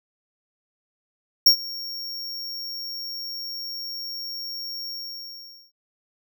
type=tone with ADSR envelope; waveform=square; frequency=5530 Hz; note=F8; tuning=18 cents flat; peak=-9 dBFS; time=1.46-5.72 s; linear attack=8 ms; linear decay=89 ms; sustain=-22 dB; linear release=830 ms; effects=none